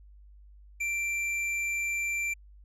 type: tone with tanh clipping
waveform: triangle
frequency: 2354 Hz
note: D7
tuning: 3 cents sharp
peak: -30 dBFS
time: 0.8-2.34 s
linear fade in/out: 10 ms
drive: 16 dB
effects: added 50 Hz sine -50 dBFS peak until 2.64 s + low-pass 11000 Hz 12 dB/octave